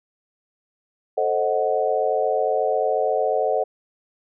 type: chord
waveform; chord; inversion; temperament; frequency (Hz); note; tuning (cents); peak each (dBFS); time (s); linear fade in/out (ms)
sine; A diminished seventh; none; equal with one note detuned; 440 / 528.4 / 622.3 / 740; A4 / C5 / Eb5 / Gb5; 0 / +17 / 0 / 0; -24; 1.17-3.64; 10
effects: none